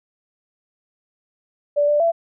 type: tone with pitch steps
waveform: sine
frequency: 582 / 590 / 671 Hz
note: D5 / D5 / E5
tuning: -16 / +8 / +31 cents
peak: -14 dBFS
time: 1.76-2.12 s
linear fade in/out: 20 ms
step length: 120 ms
effects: none